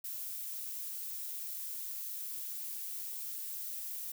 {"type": "noise", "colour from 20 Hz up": "violet", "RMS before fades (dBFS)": -41, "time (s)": [0.04, 4.12], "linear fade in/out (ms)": 5, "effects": []}